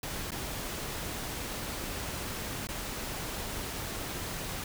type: noise with dropouts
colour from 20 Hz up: pink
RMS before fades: -37 dBFS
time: 0.03-4.64 s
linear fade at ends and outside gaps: 2 ms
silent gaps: 0.307-0.318 / 2.671-2.688 s
effects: none